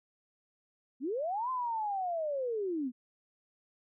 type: linear two-way sweep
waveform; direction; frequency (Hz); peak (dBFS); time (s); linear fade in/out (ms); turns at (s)
sine; up then down; 233.1 to 1043 to 233.1; -31; 1-2.92; 50; 1.5
effects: none